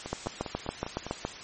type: two click trains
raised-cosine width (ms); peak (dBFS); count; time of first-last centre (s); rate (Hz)
1; -15 / -22; 9 / 6; 0.13-1.25 / 0.06-1.066; 7.14 / 4.97
effects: white hiss -42 dBFS RMS until 1.43 s + MP3 32 kbps